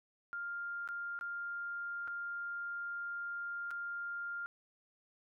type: tone with dropouts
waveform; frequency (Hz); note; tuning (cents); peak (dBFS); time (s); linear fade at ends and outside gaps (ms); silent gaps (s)
sine; 1400; F6; +4; -38; 0.33-4.46; 0; 0.876-0.888 / 1.19-1.211 / 2.075-2.08 / 3.707-3.712
effects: none